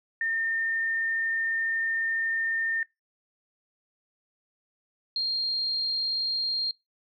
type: tone pair in turn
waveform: sine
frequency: 1814 / 4213 Hz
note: A#6 / C8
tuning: -48 / +11 cents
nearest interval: octave + minor third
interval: 1459 cents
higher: second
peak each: -25 / -25 dBFS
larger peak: neither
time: 0.21-2.83 / 5.16-6.71 s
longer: first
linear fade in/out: 2 ms
effects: noise-tail reverb RT60 0.2 s tail -24 dB re dry